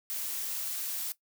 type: noise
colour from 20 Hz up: blue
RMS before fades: -35 dBFS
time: 0.1-1.12 s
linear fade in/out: 0 ms
effects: noise-tail reverb RT60 0.1 s tail -17 dB re dry